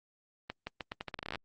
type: accelerating click train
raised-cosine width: 0.3 ms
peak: -21 dBFS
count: 16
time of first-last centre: 0.5-1.357 s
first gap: 170 ms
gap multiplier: 0.81
effects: Opus 24 kbps